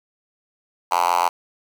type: tone with high-pass filter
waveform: 5% pulse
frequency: 87.31 Hz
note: F2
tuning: in tune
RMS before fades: -19 dBFS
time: 0.91-1.29 s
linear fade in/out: 10 ms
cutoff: 900 Hz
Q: 4.5
effects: 7-bit